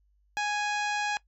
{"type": "harmonic tone with a mistuned harmonic", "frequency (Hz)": 830.6, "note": "G#5", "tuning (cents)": 0, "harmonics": [1, 2, 3, 4, 5, 6, 7, 8, 9], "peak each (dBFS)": [-30, -32, -35, -41, -43, -45, -45, -48, -49], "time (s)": [0.37, 1.17], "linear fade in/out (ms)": 0, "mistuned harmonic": 5, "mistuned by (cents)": -19, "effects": ["noise-tail reverb RT60 0.1 s tail -20 dB re dry", "added 50 Hz sine -64 dBFS peak until 1.27 s"]}